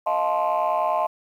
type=chord; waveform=sine; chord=F dominant seventh; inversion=third; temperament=just; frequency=628.6 / 698.5 / 873.1 / 1047.7 Hz; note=Eb5 / F5 / A5 / C6; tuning=+18 / 0 / -14 / +2 cents; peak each=-24 dBFS; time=0.06-1.07 s; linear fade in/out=10 ms; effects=tanh soft clip ceiling -14 dBFS + 9-bit